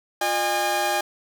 sawtooth tone cluster, 353.9 / 608 / 814 Hz, F4 / D#5 / G#5, +23 / -40 / -35 cents, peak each -27 / -23 / -19 dBFS, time 0.21-1.01 s, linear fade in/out 5 ms, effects none

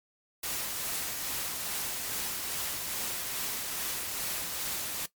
white noise with tremolo, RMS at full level -33 dBFS, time 0.43-5.06 s, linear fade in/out 5 ms, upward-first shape triangle, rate 2.4 Hz, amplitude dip 30%, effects noise-tail reverb RT60 0.1 s tail -17 dB re dry + MP3 96 kbps

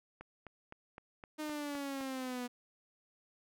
click train, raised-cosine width 0.5 ms, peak -33 dBFS, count 8, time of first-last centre 0.21-2.009 s, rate 3.89 Hz
sawtooth exponential sweep, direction down, 308.6 to 243.7 Hz, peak -34 dBFS, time 1.38-2.48 s, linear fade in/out 20 ms
effects none

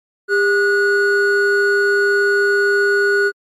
triangle tone pair together, 401.7 / 1460 Hz, G4 / F#6, +42 / -24 cents, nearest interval octave + minor seventh, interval 2234 cents, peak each -13 dBFS, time 0.28-3.32 s, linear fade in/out 50 ms, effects MP3 64 kbps

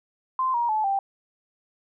sine tone with pitch steps, 1039 / 947.3 / 863.7 / 787.4 Hz, C6 / A#5 / A5 / G5, -12 / +28 / -32 / +8 cents, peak -21 dBFS, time 0.39-0.99 s, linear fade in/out 2 ms, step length 150 ms, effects none

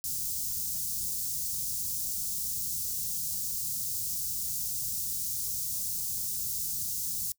white band-stop noise, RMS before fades -33 dBFS, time 0.04-7.32 s, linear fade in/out 0 ms, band 180 to 5400 Hz, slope 24 dB/octave, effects noise-tail reverb RT60 0.1 s tail -23 dB re dry

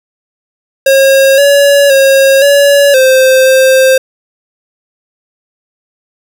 square tone with pitch steps, 541 / 566 / 542 / 567 / 522 / 525 Hz, C#5 / C#5 / C#5 / C#5 / C5 / C5, -42 / +36 / -39 / +39 / -4 / +6 cents, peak -4 dBFS, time 0.86-3.98 s, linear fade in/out 5 ms, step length 520 ms, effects none

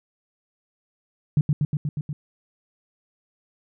sine tone with echo, 147.4 Hz, D3, 7 cents sharp, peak -14 dBFS, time 1.37-1.41 s, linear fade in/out 2 ms, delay 120 ms, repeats 6, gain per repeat -2 dB, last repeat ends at 2.13 s, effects none

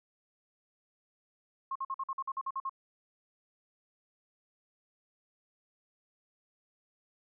sine tone bursts, 1075 Hz, C6, 47 cents sharp, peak -32 dBFS, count 11, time 1.71-2.695 s, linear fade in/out 5 ms, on 45 ms, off 49 ms, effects none

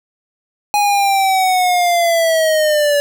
square linear sweep, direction down, 830.6 to 573 Hz, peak -12 dBFS, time 0.74-3 s, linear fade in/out 0 ms, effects none

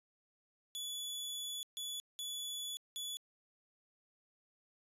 sawtooth tone bursts at uneven times, 3427 Hz, A7, 46 cents flat, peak -37 dBFS, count 4, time 0.75-1.63 / 1.77-2 / 2.19-2.77 / 2.96-3.17 s, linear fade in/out 0 ms, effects resampled to 32000 Hz

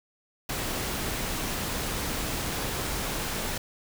pink noise, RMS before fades -31 dBFS, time 0.49-3.58 s, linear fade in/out 5 ms, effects none

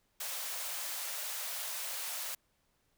white high-pass noise, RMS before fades -39 dBFS, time 0.2-2.35 s, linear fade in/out 5 ms, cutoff 510 Hz, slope 48 dB/octave, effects pink hiss -75 dBFS RMS until 2.97 s

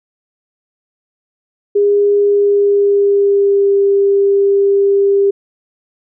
sine tone with pitch glide, 407.3 to 398 Hz, G#4 to G4, -34 to +26 cents, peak -8 dBFS, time 1.75-5.31 s, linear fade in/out 10 ms, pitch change -40 cents, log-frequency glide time 2.16-3.75 s, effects none

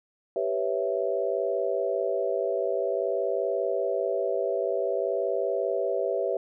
sine chord, C# half-diminished seventh, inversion second, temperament equal, 392 / 493.9 / 554.4 / 659.3 Hz, G4 / B4 / C#5 / E5, 0 / 0 / 0 / 0 cents, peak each -30 dBFS, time 0.36-6.37 s, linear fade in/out 2 ms, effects none

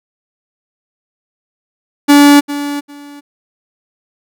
45% pulse tone with echo, 287.9 Hz, D4, 34 cents flat, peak -3 dBFS, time 2.08-2.41 s, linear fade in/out 20 ms, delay 400 ms, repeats 2, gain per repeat -14 dB, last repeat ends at 3.21 s, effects none

